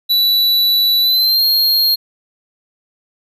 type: tone with pitch glide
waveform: square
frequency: 3951 to 4235 Hz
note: B7 to C8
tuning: 0 to +20 cents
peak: -11 dBFS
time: 0.09-1.96 s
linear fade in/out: 20 ms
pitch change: +120 cents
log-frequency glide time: 1.01-1.45 s
effects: none